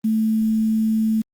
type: tone with quantisation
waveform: sine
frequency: 220 Hz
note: A3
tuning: in tune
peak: -16 dBFS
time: 0.04-1.22 s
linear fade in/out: 10 ms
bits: 7
effects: Opus 32 kbps